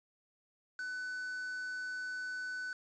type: tone with quantisation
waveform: triangle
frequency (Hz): 1500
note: F#6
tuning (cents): +23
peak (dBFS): -36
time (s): 0.79-2.73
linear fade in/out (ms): 2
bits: 8
effects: resampled to 16000 Hz